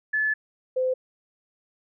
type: tone pair in turn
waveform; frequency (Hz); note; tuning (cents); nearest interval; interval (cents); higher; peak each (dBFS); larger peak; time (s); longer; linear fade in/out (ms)
sine; 1728 / 513.7; A6 / C5; -32 / -32; octave + major sixth; 2100; first; -21 / -21; neither; 0.13-0.34 / 0.76-0.94; first; 10
effects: none